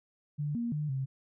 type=tone with pitch steps; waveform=sine; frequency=147.4 / 235.5 / 150.1 / 133.7 Hz; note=D3 / A#3 / D3 / C3; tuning=+7 / +18 / +38 / +38 cents; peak=-30 dBFS; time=0.38-1.06 s; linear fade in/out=20 ms; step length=170 ms; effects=none